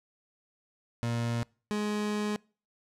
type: tone pair in turn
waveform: 30% pulse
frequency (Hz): 117.6 / 209.5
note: A#2 / G#3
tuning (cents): +16 / +15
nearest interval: minor seventh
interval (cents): 999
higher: second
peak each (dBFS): -26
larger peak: neither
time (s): 1.03-1.43 / 1.71-2.36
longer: second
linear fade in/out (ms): 0
effects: noise-tail reverb RT60 0.4 s tail -26 dB re dry + low-pass 9000 Hz 12 dB/octave